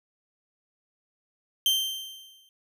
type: tone with exponential decay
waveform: 40% pulse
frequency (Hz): 3136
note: G7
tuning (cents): 0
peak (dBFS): -18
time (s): 1.66-2.49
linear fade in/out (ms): 1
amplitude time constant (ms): 180
effects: none